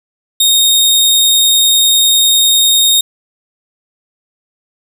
sawtooth tone, 3710 Hz, A#7, 9 cents flat, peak -4 dBFS, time 0.4-3.01 s, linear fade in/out 5 ms, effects none

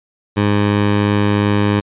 15% pulse tone, 102.9 Hz, G#2, 16 cents flat, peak -6 dBFS, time 0.36-1.81 s, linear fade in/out 20 ms, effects resampled to 8000 Hz

